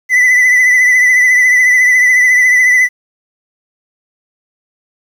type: tone with vibrato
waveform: triangle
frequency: 1998 Hz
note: B6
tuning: 20 cents sharp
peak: -4 dBFS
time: 0.09-2.89 s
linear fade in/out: 50 ms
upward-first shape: triangle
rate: 14 Hz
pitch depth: 45 cents each way
effects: 7-bit